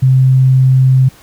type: tone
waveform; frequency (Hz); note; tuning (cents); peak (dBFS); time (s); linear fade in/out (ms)
sine; 130.81; C3; 0; -5; 0.02-1.09; 10
effects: pink hiss -42 dBFS RMS until 1.22 s